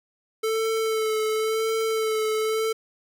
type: tone with vibrato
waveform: square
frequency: 440 Hz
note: A4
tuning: in tune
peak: -23 dBFS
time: 0.43-2.73 s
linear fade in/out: 10 ms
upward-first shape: sine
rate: 0.94 Hz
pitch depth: 23 cents each way
effects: none